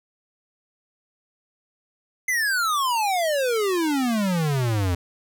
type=exponential sweep; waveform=square; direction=down; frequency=2085 to 85 Hz; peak=-21 dBFS; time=2.28-4.95 s; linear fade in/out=5 ms; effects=none